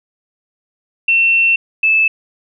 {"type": "tone pair in turn", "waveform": "sine", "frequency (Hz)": [2700, 2622], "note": ["E7", "E7"], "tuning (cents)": [41, -10], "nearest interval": "minor second", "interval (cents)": 51, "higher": "first", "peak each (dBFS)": -9, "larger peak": "neither", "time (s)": [[1.08, 1.56], [1.83, 2.08]], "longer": "first", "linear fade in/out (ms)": 5, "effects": []}